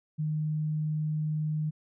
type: tone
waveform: sine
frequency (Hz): 153.7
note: D#3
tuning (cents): -21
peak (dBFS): -27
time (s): 0.18-1.71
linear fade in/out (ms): 20
effects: none